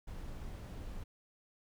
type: noise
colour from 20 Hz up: brown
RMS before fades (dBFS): -44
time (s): 0.07-1.04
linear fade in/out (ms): 10
effects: none